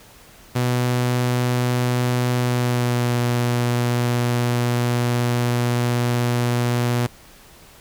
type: tone with pitch glide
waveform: sawtooth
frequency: 123.47 to 121.07 Hz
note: B2 to B2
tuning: 0 to -34 cents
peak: -14 dBFS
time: 0.55-7.07 s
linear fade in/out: 10 ms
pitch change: -34 cents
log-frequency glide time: 2.42-3.11 s
effects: pink hiss -47 dBFS RMS until 7.8 s